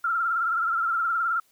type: tone with vibrato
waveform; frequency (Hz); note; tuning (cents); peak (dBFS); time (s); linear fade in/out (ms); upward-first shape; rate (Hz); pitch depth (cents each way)
sine; 1356; E6; +49; -22; 0.04-1.4; 5; triangle; 19; 85
effects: white hiss -64 dBFS RMS until 1.51 s